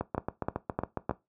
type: two click trains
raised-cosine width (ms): 1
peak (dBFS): -14 / -16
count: 4 / 9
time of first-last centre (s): 0.18-1.095 / 0.01-1.11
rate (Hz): 3.28 / 7.27
effects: noise-tail reverb RT60 0.2 s tail -17 dB re dry + high-pass 60 Hz 12 dB/octave